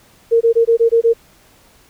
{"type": "tone bursts", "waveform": "sine", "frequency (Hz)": 461.1, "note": "A#4", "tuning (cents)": -19, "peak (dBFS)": -8, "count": 7, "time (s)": [0.31, 1.136], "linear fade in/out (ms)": 20, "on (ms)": 100, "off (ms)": 21, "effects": ["pink hiss -50 dBFS RMS until 1.89 s"]}